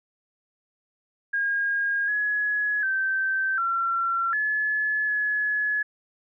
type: tone with pitch steps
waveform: sine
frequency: 1626 / 1685 / 1553 / 1361 / 1714 / 1699 Hz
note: G#6 / G#6 / G6 / F6 / A6 / G#6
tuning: -37 / +25 / -17 / -45 / -46 / +39 cents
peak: -22 dBFS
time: 1.33-5.83 s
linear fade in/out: 10 ms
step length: 750 ms
effects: none